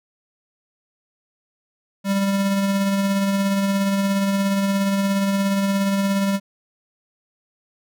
square tone with tremolo, 197 Hz, G3, 9 cents sharp, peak -17 dBFS, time 2.04-6.4 s, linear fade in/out 50 ms, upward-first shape triangle, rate 17 Hz, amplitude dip 35%, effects none

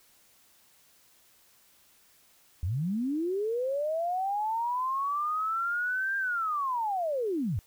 sine linear two-way sweep, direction up then down, 75.7 to 1602 to 79.6 Hz, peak -27 dBFS, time 2.63-7.59 s, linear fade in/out 0 ms, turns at 6.17 s, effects white hiss -62 dBFS RMS until 7.66 s

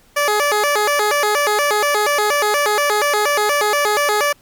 15% pulse tone with vibrato, 493.9 Hz, B4, in tune, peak -8 dBFS, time 0.16-4.33 s, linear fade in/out 10 ms, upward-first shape square, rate 4.2 Hz, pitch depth 280 cents each way, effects pink hiss -53 dBFS RMS until 4.41 s

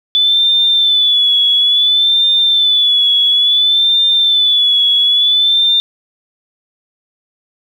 sine tone with vibrato, 3479 Hz, A7, 20 cents flat, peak -8 dBFS, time 0.15-5.8 s, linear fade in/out 0 ms, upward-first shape sine, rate 0.58 Hz, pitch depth 59 cents each way, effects 7-bit

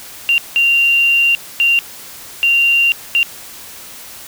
sine tone bursts at uneven times, 2773 Hz, F7, 13 cents flat, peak -9 dBFS, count 5, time 0.29-0.38 / 0.56-1.35 / 1.6-1.79 / 2.43-2.92 / 3.15-3.23 s, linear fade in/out 0 ms, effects white hiss -34 dBFS RMS until 4.27 s

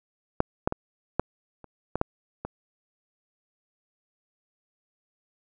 clicks, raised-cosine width 1 ms, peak -6 / -8 / -15 / -8 / -30 / -13 / -8 / -18 dBFS, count 8, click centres 0.404 / 0.675 / 0.724 / 1.196 / 1.643 / 1.956 / 2.014 / 2.45 s, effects none

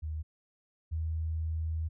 sine tone pair in turn, 77.78 / 80.11 Hz, D#2 / E2, 0 / -49 cents, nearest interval minor second, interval 51 cents, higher second, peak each -33 / -30 dBFS, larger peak second, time 0.02-0.23 / 0.91-1.89 s, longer second, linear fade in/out 20 ms, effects none

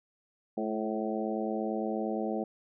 harmonic tone with a mistuned harmonic, 108.7 Hz, A2, 21 cents flat, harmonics 2 / 3 / 4 / 5 / 6 / 7, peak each -34 / -36 / -37 / -38 / -39 / -39 dBFS, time 0.57-2.44 s, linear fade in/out 5 ms, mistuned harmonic 3, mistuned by +45 cents, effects none

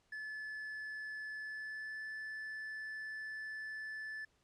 triangle tone with pitch glide, 1729 to 1744 Hz, A6 to A6, -31 to -16 cents, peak -40 dBFS, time 0.12-4.25 s, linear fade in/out 5 ms, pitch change +15 cents, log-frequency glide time 1.39-2.02 s, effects pink hiss -75 dBFS RMS until 4.43 s + low-pass 8000 Hz 12 dB/octave

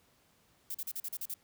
violet noise bursts, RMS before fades -38 dBFS, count 8, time 0.7-1.341 s, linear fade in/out 5 ms, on 46 ms, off 39 ms, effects pink hiss -68 dBFS RMS until 1.43 s + high-pass 60 Hz 12 dB/octave

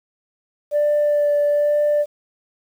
sine tone with vibrato, 587.3 Hz, D5, in tune, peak -13 dBFS, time 0.71-2.06 s, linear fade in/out 50 ms, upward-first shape sine, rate 1.1 Hz, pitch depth 12 cents each way, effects tanh soft clip ceiling -12 dBFS + 8-bit

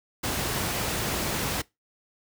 pink noise, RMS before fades -28 dBFS, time 0.23-1.62 s, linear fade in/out 10 ms, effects noise-tail reverb RT60 0.2 s tail -22 dB re dry + high-pass 60 Hz 12 dB/octave

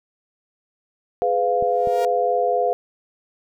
sine chord, F diminished, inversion first, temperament just, 419.1 / 502.9 / 698.5 Hz, Ab4 / Cb5 / F5, +16 / +31 / 0 cents, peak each -24 / -21 / -20 dBFS, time 1.22-2.73 s, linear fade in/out 0 ms
clicks, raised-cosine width 3 ms, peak -21 dBFS, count 2, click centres 1.625 / 1.873 s
sawtooth tone with exponential growth, 470.1 Hz, A#4, 15 cents sharp, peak -22 dBFS, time 1.63-2.05 s, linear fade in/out 2 ms, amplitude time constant 91 ms
effects none

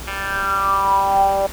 10% pulse tone with band-pass filter sweep, 196 Hz, G3, in tune, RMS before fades -18 dBFS, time 0.07-1.47 s, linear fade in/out 10 ms, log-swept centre 2000 to 630 Hz, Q 9.1, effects added 60 Hz sine -36 dBFS peak until 1.52 s + pink hiss -34 dBFS RMS until 1.52 s

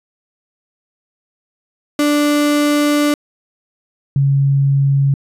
35% pulse / sine tone pair in turn, 293.7 / 138.61 Hz, D4 / C#3, 0 / 0 cents, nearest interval octave + minor second, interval 1300 cents, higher first, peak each -10 dBFS, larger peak neither, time 1.99-3.14 / 4.16-5.14 s, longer first, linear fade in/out 2 ms, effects resampled to 32000 Hz

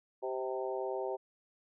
harmonic tone with a mistuned harmonic, 130 Hz, C3, 11 cents flat, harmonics 3 / 4 / 5 / 6 / 7, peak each -37 / -39 / -41 / -43 / -44 dBFS, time 0.22-1.17 s, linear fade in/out 20 ms, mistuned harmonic 5, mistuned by -19 cents, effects none

